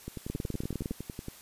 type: two click trains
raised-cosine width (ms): 3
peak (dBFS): -20 / -24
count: 13 / 14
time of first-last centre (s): 0.3-0.909 / 0.08-1.284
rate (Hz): 19.7 / 10.8
effects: white hiss -52 dBFS RMS until 1.41 s + resampled to 32000 Hz